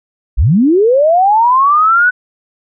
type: linear sweep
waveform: sine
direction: up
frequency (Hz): 38.89 to 1502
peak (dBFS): -6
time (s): 0.37-2.11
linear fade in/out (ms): 20
effects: none